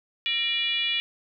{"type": "tone with frequency modulation", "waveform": "sine", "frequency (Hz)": 2900, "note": "F#7", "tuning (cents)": -35, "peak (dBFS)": -23, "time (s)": [0.26, 1], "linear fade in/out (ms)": 0, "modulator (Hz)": 520, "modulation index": 1.3, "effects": []}